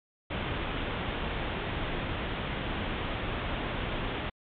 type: low-pass noise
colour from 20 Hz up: pink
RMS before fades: -33 dBFS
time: 0.3-4.3 s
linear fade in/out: 10 ms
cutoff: 3600 Hz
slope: 96 dB/octave
effects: MP3 48 kbps